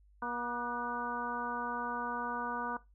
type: harmonic tone with a mistuned harmonic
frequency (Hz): 240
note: B3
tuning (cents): -49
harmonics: 1 / 2 / 3 / 4 / 5 / 6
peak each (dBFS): -43 / -45 / -45 / -37 / -41 / -41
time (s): 0.22-2.77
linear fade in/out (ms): 5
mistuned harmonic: 6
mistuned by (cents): +50
effects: noise-tail reverb RT60 0.2 s tail -17 dB re dry + added 50 Hz sine -60 dBFS peak until 2.94 s